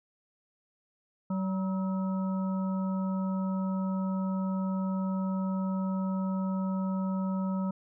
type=harmonic tone with a mistuned harmonic; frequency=190 Hz; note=F#3; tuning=46 cents sharp; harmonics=1 / 3 / 5 / 7; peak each=-28 / -41 / -42 / -44 dBFS; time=1.3-7.71 s; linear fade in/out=5 ms; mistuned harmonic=7; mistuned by=-53 cents; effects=none